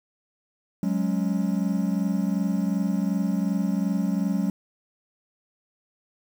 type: chord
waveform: triangle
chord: F# suspended second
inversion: none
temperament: equal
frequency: 185 / 207.7 / 277.2 Hz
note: F#3 / G#3 / C#4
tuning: 0 / 0 / 0 cents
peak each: -23 / -24 / -28 dBFS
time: 0.83-4.5 s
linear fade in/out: 2 ms
effects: 8-bit